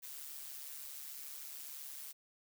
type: noise with amplitude modulation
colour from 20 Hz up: blue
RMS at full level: -45 dBFS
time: 0.02-2.13 s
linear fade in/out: 20 ms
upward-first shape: sine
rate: 142 Hz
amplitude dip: 60%
effects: none